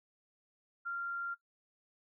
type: tone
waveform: sine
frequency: 1387 Hz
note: F6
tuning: 12 cents flat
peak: -35 dBFS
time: 0.85-1.35 s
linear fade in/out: 20 ms
effects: noise-tail reverb RT60 0.1 s tail -17 dB re dry